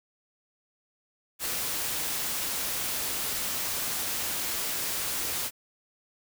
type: noise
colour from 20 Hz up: white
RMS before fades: -31 dBFS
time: 1.39-5.51 s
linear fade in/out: 50 ms
effects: none